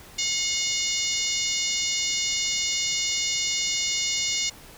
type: harmonic tone with a mistuned harmonic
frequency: 721 Hz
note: F#5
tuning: 45 cents flat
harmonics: 3 / 4 / 5 / 6 / 7 / 8 / 9 / 10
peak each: -32 / -32 / -32 / -32 / -32 / -32 / -32 / -32 dBFS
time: 0.18-4.5 s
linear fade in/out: 10 ms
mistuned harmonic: 9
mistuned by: +30 cents
effects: pink hiss -47 dBFS RMS until 4.77 s